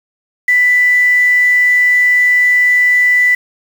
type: tone with quantisation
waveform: sine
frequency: 1982 Hz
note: B6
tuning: 6 cents sharp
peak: -7 dBFS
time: 0.48-3.35 s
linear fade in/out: 5 ms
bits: 5
effects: none